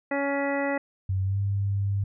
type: harmonic tone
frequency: 280 Hz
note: C#4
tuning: 18 cents sharp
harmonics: 1 / 2 / 3 / 4 / 5 / 6 / 7 / 9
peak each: -29 / -28 / -33 / -41 / -38 / -40 / -32 / -44 dBFS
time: 0.11-0.78 s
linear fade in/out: 5 ms
type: tone with pitch glide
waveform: sine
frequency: 95.1 to 99.54 Hz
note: F#2 to G2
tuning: +48 to +27 cents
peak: -23 dBFS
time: 1.09-2.04 s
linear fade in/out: 5 ms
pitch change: +79 cents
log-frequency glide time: 1.23-1.38 s
effects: none